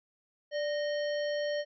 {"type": "harmonic tone with a mistuned harmonic", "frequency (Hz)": 619, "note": "D#5", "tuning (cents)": -9, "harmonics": [1, 3, 5, 7, 9], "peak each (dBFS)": [-30, -40, -44, -47, -49], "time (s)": [0.51, 1.65], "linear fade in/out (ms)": 50, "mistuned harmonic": 1, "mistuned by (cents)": -89, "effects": []}